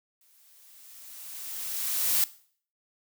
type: noise with exponential growth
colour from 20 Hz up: blue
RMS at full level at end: -23 dBFS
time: 0.21-2.24 s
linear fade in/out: 2 ms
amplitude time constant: 440 ms
effects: noise-tail reverb RT60 0.5 s tail -18 dB re dry